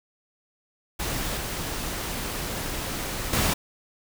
pink noise with level steps, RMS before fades -29 / -31 / -23 dBFS, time 0.99-3.54 s, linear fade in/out 10 ms, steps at 1.37 / 3.33 s, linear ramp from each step 2 ms, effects none

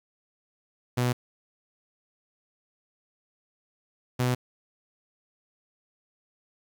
sawtooth tone pair in turn, 123.4 / 125.12 Hz, B2 / B2, -1 / +23 cents, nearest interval unison, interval 24 cents, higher second, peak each -19 dBFS, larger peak neither, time 0.97-1.13 / 4.19-4.35 s, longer neither, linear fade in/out 10 ms, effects 9-bit

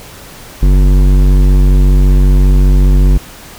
sine tone with hard clipping, 47.38 Hz, F#1, 42 cents sharp, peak -6 dBFS, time 0.62-3.18 s, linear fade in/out 10 ms, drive 13 dB, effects pink hiss -33 dBFS RMS until 3.58 s

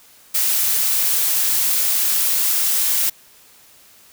blue noise, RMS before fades -18 dBFS, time 0.34-3.1 s, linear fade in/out 10 ms, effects white hiss -49 dBFS RMS until 4.12 s

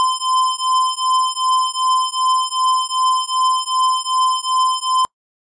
square beating tone pair, 1029 / 1031.6 Hz, C6 / C6, -29 / -25 cents, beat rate 2.6 Hz, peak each -19 dBFS, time 0-5.05 s, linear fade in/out 0 ms, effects noise-tail reverb RT60 0.1 s tail -26 dB re dry + resampled to 22050 Hz

